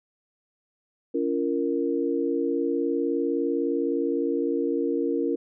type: tone cluster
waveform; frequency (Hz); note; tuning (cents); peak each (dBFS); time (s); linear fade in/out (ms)
sine; 281.2 / 340.9 / 464.6; C#4 / F4 / A#4; +25 / -42 / -6; -27; 1.14-5.36; 10
effects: none